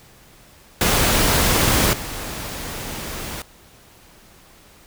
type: noise with level steps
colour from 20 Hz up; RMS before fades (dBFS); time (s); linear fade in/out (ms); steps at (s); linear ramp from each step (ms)
pink; -17 / -30; 0.81-3.42; 2; 1.93; 2
effects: pink hiss -49 dBFS RMS until 4.86 s